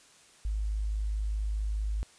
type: tone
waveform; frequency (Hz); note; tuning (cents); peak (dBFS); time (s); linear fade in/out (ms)
sine; 52.4; G#1; +16; -28; 0.45-2.03; 0
effects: white hiss -58 dBFS RMS until 2.18 s + resampled to 22050 Hz